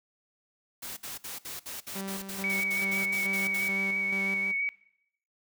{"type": "noise bursts", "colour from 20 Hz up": "white", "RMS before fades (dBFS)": -39, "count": 14, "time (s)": [0.82, 3.687], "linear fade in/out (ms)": 10, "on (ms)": 150, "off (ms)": 59}
{"type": "tone with tremolo", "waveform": "sawtooth", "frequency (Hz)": 194.6, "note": "G3", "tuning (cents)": -12, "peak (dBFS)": -31, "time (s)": [1.95, 4.52], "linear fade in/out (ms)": 10, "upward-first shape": "square", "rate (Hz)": 2.3, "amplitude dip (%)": 50}
{"type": "tone with vibrato", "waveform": "sine", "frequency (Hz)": 2244, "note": "C#7", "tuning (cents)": 21, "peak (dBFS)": -27, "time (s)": [2.44, 4.69], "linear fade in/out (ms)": 0, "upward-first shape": "sine", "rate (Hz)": 6, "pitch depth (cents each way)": 25}
{"effects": ["noise-tail reverb RT60 0.7 s tail -19 dB re dry"]}